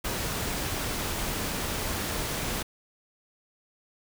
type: noise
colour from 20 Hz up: pink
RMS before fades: -31 dBFS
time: 0.04-2.63 s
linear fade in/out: 10 ms
effects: none